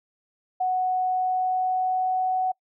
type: tone with pitch glide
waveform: sine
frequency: 740 to 745.1 Hz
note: F#5 to F#5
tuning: 0 to +12 cents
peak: -21 dBFS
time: 0.6-2.52 s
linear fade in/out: 10 ms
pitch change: +12 cents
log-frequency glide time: 1.07-2.41 s
effects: noise-tail reverb RT60 0.1 s tail -25 dB re dry